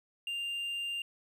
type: tone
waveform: triangle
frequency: 2794 Hz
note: F7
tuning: in tune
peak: -32 dBFS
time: 0.27-1.02 s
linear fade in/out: 2 ms
effects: none